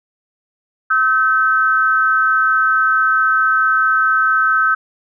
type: tone pair together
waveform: sine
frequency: 1292.5 / 1537 Hz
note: E6 / G6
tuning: -34 / -35 cents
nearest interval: minor third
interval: 299 cents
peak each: -14 dBFS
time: 0.9-4.75 s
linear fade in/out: 10 ms
effects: none